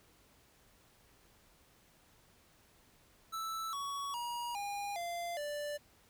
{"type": "tone with pitch steps", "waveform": "square", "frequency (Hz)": [1318.5, 1121.6, 954.1, 811.6, 690.4, 587.3], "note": ["E6", "C#6", "A#5", "G#5", "F5", "D5"], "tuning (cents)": [0, 20, 40, -40, -20, 0], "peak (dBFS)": -38, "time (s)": [3.32, 5.78], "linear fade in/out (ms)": 20, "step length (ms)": 410, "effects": ["pink hiss -66 dBFS RMS until 6.09 s"]}